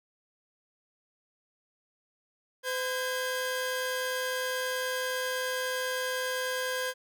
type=tone pair together; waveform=sawtooth; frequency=509.7 / 1619 Hz; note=C5 / G#6; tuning=-45 / -45 cents; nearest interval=octave + minor sixth; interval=2000 cents; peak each=-28 / -30 dBFS; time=2.63-6.94 s; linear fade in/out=50 ms; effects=none